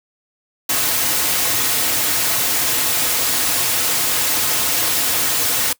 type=noise with comb filter; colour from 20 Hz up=white; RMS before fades=-18 dBFS; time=0.69-5.73 s; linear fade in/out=5 ms; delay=5.1 ms; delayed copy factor=-0.55; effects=noise-tail reverb RT60 0.1 s tail -21 dB re dry + high-pass 100 Hz 12 dB/octave